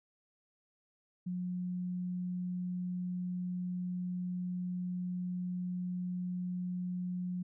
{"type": "tone", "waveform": "sine", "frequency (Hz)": 180, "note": "F#3", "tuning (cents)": -47, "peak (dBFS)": -34, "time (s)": [1.26, 7.43], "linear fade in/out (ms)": 10, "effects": []}